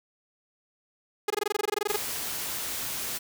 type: tone bursts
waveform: sawtooth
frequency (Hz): 415.3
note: G#4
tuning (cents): 0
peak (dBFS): -20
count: 16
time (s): 1.28-1.963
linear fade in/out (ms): 5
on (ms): 23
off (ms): 21
type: noise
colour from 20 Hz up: white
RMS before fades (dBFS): -33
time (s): 1.88-3.19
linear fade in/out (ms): 20
effects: none